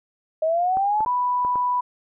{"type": "linear sweep", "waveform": "sine", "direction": "up", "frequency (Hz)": [622.3, 880], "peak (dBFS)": -18, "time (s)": [0.42, 1.05], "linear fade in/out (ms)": 5}
{"type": "clicks", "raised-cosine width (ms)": 1, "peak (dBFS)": -20, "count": 5, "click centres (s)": [0.771, 1.006, 1.061, 1.449, 1.557]}
{"type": "tone", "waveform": "sine", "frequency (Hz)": 987.8, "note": "B5", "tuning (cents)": 0, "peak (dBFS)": -19, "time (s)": [1.06, 1.81], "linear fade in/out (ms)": 10}
{"effects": []}